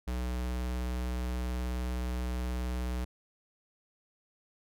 square tone with vibrato, 61.74 Hz, B1, in tune, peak -32 dBFS, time 0.07-3.05 s, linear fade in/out 10 ms, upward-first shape sine, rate 19 Hz, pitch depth 13 cents each way, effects none

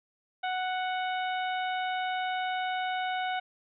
harmonic tone, 740 Hz, F#5, in tune, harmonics 1 / 2 / 3 / 4 / 5, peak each -30 / -36 / -40 / -42 / -44 dBFS, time 0.43-3.4 s, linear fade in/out 10 ms, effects none

